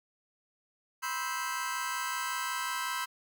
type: chord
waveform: sawtooth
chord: C major seventh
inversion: third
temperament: just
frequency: 981.1 / 1046.5 / 1308.1 / 1569.8 Hz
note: B5 / C6 / E6 / G6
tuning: -12 / 0 / -14 / +2 cents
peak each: -34 dBFS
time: 1.02-3.06 s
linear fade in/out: 20 ms
effects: none